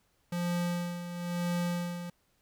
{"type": "tone with tremolo", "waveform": "square", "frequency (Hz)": 174.61, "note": "F3", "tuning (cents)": 0, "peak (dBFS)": -29, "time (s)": [0.32, 2.1], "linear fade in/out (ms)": 5, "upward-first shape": "sine", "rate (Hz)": 1, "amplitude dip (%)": 65, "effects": ["pink hiss -72 dBFS RMS until 2.41 s"]}